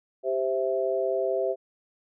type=chord; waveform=sine; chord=C major; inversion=second; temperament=equal; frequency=392 / 523.3 / 659.3 Hz; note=G4 / C5 / E5; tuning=0 / 0 / 0 cents; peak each=-28 dBFS; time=0.23-1.56 s; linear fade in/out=50 ms; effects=none